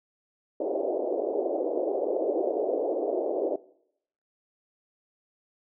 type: band-pass noise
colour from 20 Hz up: white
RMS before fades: -28 dBFS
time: 0.6-3.56 s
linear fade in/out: 5 ms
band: 320 to 640 Hz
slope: 48 dB/octave
effects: noise-tail reverb RT60 0.7 s tail -20 dB re dry